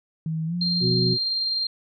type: tone with pitch glide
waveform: sine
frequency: 160 to 175.49 Hz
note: D#3 to F3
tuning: +49 to +9 cents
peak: -24 dBFS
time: 0.26-1.14 s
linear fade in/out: 2 ms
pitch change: +160 cents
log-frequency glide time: 0.46-0.55 s
type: tone with tremolo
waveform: sine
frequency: 4186 Hz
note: C8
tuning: in tune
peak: -21 dBFS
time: 0.61-1.67 s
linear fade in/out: 5 ms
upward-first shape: triangle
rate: 20 Hz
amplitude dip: 30%
type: harmonic tone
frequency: 123 Hz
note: B2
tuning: 7 cents flat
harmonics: 1 / 2 / 3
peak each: -23 / -30 / -26 dBFS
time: 0.8-1.18 s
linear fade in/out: 50 ms
effects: none